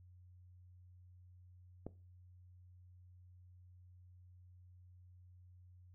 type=click; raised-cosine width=2 ms; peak=-30 dBFS; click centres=1.866 s; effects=noise-tail reverb RT60 0.3 s tail -17 dB re dry + added 90 Hz sine -58 dBFS peak until 5.94 s